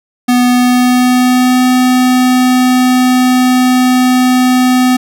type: tone with pitch glide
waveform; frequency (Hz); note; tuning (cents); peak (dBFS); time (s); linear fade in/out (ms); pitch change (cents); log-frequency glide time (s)
square; 246.9 to 252.8; B3 to B3; 0 to +41; -7; 0.28-4.97; 10; +41; 0.47-1.64
effects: none